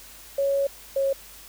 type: tone pair in turn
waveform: sine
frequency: 555 / 546.4 Hz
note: C#5 / C#5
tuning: +2 / -25 cents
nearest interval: unison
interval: 27 cents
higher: first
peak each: -20 dBFS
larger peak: neither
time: 0.38-0.67 / 0.96-1.13 s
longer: first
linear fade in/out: 5 ms
effects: added 50 Hz sine -54 dBFS peak until 1.48 s + white hiss -46 dBFS RMS until 1.48 s